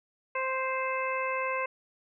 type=harmonic tone; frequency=523.3 Hz; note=C5; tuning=in tune; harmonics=1 / 2 / 3 / 4 / 5; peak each=-33 / -32 / -39 / -36 / -37 dBFS; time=0.35-1.66 s; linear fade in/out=5 ms; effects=none